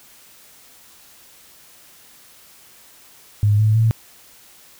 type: tone with pitch steps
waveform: sine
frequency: 103.83 / 107.93 / 112.19 Hz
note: G#2 / A2 / A2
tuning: 0 / -33 / +34 cents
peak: -12 dBFS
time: 3.43-3.91 s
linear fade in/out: 0 ms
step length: 160 ms
effects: white hiss -48 dBFS RMS until 4.79 s